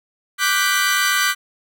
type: chord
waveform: sawtooth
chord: G major seventh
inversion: second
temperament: equal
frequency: 1174.7 / 1480 / 1568 / 1975.5 Hz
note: D6 / F#6 / G6 / B6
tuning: 0 / 0 / 0 / 0 cents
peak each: -18 dBFS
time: 0.38-1.35 s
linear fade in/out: 50 ms
effects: none